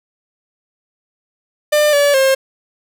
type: tone with pitch steps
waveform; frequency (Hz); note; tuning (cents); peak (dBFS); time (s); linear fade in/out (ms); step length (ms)
45% pulse; 598 / 574 / 534; D5 / D5 / C5; +31 / -40 / +35; -10; 1.72-2.35; 10; 210
effects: none